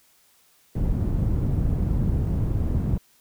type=low-pass noise; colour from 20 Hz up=white; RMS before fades=-23 dBFS; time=0.75-2.98 s; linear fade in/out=5 ms; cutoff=120 Hz; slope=12 dB/octave; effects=white hiss -60 dBFS RMS until 3.2 s